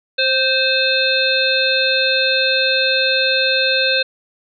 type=harmonic tone with a mistuned harmonic; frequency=520 Hz; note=C5; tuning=11 cents flat; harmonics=1 / 3 / 5 / 7 / 8; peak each=-20 / -20 / -20 / -20 / -20 dBFS; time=0.18-4.03 s; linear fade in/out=10 ms; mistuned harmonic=1; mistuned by=+26 cents; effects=none